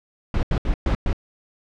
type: noise bursts at uneven times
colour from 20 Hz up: brown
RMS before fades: -20 dBFS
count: 5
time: 0.34-0.43 / 0.51-0.58 / 0.65-0.74 / 0.86-0.95 / 1.06-1.13 s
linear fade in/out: 2 ms
effects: low-pass 4000 Hz 12 dB/octave